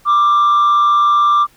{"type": "tone with frequency modulation", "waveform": "sine", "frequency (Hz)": 1179, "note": "D6", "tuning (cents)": 6, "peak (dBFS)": -6, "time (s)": [0.05, 1.47], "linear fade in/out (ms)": 50, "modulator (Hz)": 179, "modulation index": 0.21, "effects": ["tanh soft clip ceiling -8 dBFS", "pink hiss -50 dBFS RMS until 1.56 s"]}